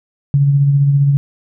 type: tone with tremolo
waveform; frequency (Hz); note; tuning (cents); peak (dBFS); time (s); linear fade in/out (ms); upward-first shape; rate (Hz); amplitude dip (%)
sine; 140.9; C#3; +29; -7; 0.34-1.17; 0; sine; 15; 35
effects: none